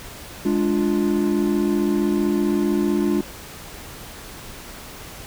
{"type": "chord", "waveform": "triangle", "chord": "D diminished", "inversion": "second", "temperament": "equal", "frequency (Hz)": [207.7, 293.7, 349.2], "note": ["Ab3", "D4", "F4"], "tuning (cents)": [0, 0, 0], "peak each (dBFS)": -20, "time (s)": [0.45, 3.21], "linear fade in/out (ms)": 5, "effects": ["pink hiss -38 dBFS RMS until 5.26 s"]}